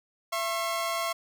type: tone pair together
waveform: sawtooth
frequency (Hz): 672 / 1083.6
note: E5 / C#6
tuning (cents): +33 / -40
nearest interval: minor sixth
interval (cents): 827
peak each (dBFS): -27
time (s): 0.32-1.13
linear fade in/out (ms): 10
effects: none